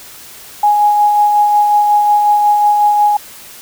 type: tone with tremolo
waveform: sine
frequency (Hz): 831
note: G#5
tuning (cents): +1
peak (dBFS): -6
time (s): 0.63-3.17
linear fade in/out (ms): 5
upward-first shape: sine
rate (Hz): 5.5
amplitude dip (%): 30
effects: white hiss -35 dBFS RMS until 3.61 s